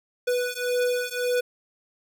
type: beating tone pair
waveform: square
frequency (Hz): 492 / 493.8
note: B4 / B4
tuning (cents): -7 / 0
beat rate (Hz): 1.8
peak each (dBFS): -27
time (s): 0.27-1.41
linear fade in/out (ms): 10
effects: 9-bit